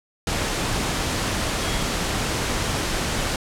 sine tone in noise, 3300 Hz, G#7, 12 cents flat, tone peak -35 dBFS, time 1.62-1.83 s, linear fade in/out 2 ms, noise pink, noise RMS -24 dBFS, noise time 0.27-3.36 s, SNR -14 dB, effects low-pass 9000 Hz 12 dB/octave

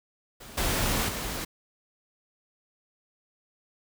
pink noise with level steps, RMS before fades -45 / -27 / -33 dBFS, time 0.4-1.45 s, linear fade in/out 10 ms, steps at 0.57 / 1.08 s, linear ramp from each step 10 ms, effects none

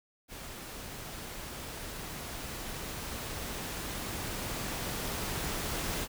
pink noise with level ramp, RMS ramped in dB -44 to -34 dBFS, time 0.28-6.08 s, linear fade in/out 50 ms, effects none

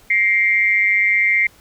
sine tone with amplitude modulation, 2105 Hz, C7, 10 cents sharp, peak -9 dBFS, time 0.1-1.47 s, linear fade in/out 5 ms, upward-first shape sine, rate 201 Hz, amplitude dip 80%, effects pink hiss -50 dBFS RMS until 1.6 s

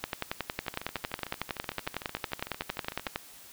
two click trains, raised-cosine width 0.3 ms, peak -14 / -22 dBFS, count 35 / 34, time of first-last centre 0.04-3.159 / 0.59-3.071 s, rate 10.9 / 13.3 Hz, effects white hiss -51 dBFS RMS until 3.52 s

